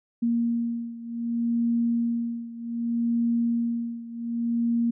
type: beating tone pair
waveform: sine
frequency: 233.9 / 234.55 Hz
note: A#3 / A#3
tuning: +6 / +11 cents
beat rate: 0.65 Hz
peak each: -25 / -28 dBFS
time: 0.22-4.91 s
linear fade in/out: 10 ms
effects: none